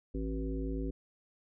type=harmonic tone with a mistuned harmonic; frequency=53.9 Hz; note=A1; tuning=35 cents flat; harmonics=1 / 3 / 5 / 7 / 9; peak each=-35 / -43 / -38 / -42 / -46 dBFS; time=0.14-0.91 s; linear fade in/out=10 ms; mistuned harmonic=3; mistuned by=+16 cents; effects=none